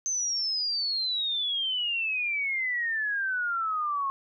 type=exponential sweep; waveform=sine; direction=down; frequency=6280 to 1082 Hz; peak=-26 dBFS; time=0.06-4.1 s; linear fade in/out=0 ms; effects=none